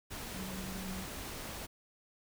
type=tone in noise; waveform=sine; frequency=188.6 Hz; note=F#3; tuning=33 cents sharp; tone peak=-42 dBFS; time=0.34-1.05 s; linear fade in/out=20 ms; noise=pink; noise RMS=-43 dBFS; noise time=0.1-1.67 s; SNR=-2 dB; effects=none